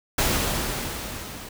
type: noise with level ramp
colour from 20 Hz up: pink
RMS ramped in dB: -21 to -39 dBFS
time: 0.18-1.49 s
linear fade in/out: 5 ms
effects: none